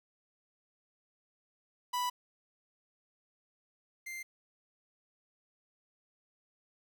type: tone pair in turn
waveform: 45% pulse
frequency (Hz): 987.8 / 2093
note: B5 / C7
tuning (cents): 0 / 0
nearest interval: octave + minor second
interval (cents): 1300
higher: second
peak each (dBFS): -31 / -40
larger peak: first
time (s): 1.93-2.1 / 4.06-4.23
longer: neither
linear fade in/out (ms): 10
effects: 11-bit